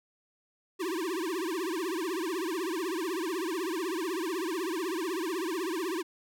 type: tone with vibrato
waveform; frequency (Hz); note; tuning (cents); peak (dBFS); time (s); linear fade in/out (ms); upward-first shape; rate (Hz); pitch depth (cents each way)
square; 348.7; F4; -3; -31; 0.79-6.03; 20; triangle; 16; 240
effects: none